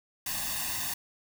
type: noise with comb filter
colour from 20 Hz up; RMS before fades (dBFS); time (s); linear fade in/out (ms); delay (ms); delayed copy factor
white; -33; 0.26-0.94; 5; 1.1; +0.85
effects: none